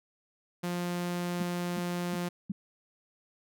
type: tone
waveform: sawtooth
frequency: 175.9 Hz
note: F3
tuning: 13 cents sharp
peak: -27 dBFS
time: 0.63-2.29 s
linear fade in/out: 10 ms
type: tone bursts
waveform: sine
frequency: 196 Hz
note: G3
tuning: in tune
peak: -29 dBFS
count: 4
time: 1.4-2.52 s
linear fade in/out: 5 ms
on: 25 ms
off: 340 ms
effects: none